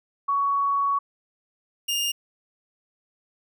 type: tone pair in turn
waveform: sine / sawtooth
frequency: 1120 / 2822 Hz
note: C#6 / F7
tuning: +18 / +17 cents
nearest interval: octave + major third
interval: 1599 cents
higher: second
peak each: -20 dBFS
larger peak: neither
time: 0.28-0.99 / 1.88-2.12 s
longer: first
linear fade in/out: 10 ms
effects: none